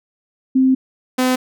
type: tone pair in turn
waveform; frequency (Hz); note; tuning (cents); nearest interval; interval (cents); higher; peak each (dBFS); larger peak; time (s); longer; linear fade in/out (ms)
sine / sawtooth; 261.6 / 255; C4 / C4; 0 / -44; unison; 44; first; -10; neither; 0.55-0.75 / 1.18-1.36; first; 10
effects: none